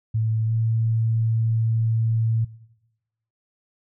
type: tone with pitch glide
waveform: sine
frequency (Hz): 110.9 to 112.9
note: A2 to A2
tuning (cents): +14 to +45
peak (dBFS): -19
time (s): 0.14-2.45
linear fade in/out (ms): 10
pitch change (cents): +31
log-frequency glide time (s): 0.46-0.52
effects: noise-tail reverb RT60 1.0 s tail -20 dB re dry